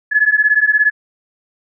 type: beating tone pair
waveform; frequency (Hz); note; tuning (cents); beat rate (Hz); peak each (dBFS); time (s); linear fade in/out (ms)
sine; 1699 / 1716; G#6 / A6; +39 / -44; 17; -13; 0.11-0.91; 20
effects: none